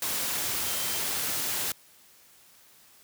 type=tone in noise; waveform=sine; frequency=3136 Hz; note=G7; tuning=in tune; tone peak=-41 dBFS; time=0.66-0.99 s; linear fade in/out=2 ms; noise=white; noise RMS=-30 dBFS; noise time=0.02-1.72 s; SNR=-14 dB; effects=white hiss -57 dBFS RMS until 3.03 s + high-pass 60 Hz 12 dB/octave